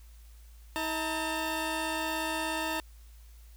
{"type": "tone pair together", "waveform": "15% pulse", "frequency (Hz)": [319.5, 901.6], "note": ["D#4", "A5"], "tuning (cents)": [46, 42], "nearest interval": "octave + tritone", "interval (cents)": 1796, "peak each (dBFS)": -27, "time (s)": [0.76, 2.8], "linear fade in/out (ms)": 0, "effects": ["added 56 Hz sine -49 dBFS peak until 3.56 s", "white hiss -63 dBFS RMS until 3.56 s"]}